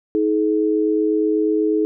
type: tone pair together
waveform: sine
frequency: 317.7 / 425.9 Hz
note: D#4 / G#4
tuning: +36 / +44 cents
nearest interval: perfect fourth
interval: 508 cents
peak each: -18 dBFS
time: 0.15-1.85 s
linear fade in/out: 0 ms
effects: none